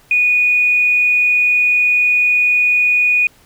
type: tone with tanh clipping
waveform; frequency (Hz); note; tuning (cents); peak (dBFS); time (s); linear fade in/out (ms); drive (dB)
triangle; 2466; D#7; -16; -10; 0.11-3.27; 2; 3
effects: pink hiss -50 dBFS RMS until 3.45 s